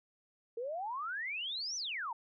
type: exponential two-way sweep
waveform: sine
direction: up then down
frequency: 447.4 to 6100 to 863 Hz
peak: -36 dBFS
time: 0.57-2.13 s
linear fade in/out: 5 ms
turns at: 1.76 s
effects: none